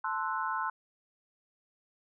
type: chord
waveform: sine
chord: F# half-diminished seventh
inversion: first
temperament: equal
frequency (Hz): 880 / 1046.5 / 1318.5 / 1480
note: A5 / C6 / E6 / F#6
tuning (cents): 0 / 0 / 0 / 0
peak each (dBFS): -36 / -34 / -37 / -37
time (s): 0.04-0.7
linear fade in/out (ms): 5
effects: none